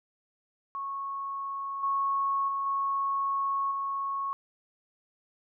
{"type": "tone with level steps", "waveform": "sine", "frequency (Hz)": 1101, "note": "C#6", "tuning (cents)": -12, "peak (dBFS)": [-32, -25, -28, -26, -29], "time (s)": [0.75, 4.33], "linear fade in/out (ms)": 0, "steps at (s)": [1.83, 2.48, 2.66, 3.71], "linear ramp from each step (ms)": 5, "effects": []}